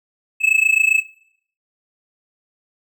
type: tone with amplitude modulation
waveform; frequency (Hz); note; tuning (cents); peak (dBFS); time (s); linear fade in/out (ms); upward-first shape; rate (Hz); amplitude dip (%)
triangle; 2600; E7; -24; -7; 0.4-1.03; 50; sine; 27.5; 90
effects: noise-tail reverb RT60 0.6 s tail -17 dB re dry